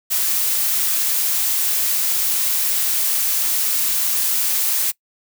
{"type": "noise", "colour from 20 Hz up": "blue", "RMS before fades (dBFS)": -19, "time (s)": [0.1, 4.92], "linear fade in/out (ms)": 20, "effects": ["noise-tail reverb RT60 0.1 s tail -23 dB re dry"]}